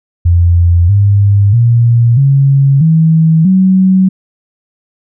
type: tone with pitch steps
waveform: sine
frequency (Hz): 86.3 / 100.87 / 117.89 / 137.79 / 161.04 / 188.22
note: F2 / G2 / A#2 / C#3 / E3 / F#3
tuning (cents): -20 / +50 / +20 / -10 / -40 / +30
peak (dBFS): -4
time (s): 0.25-4.09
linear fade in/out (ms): 10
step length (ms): 640
effects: none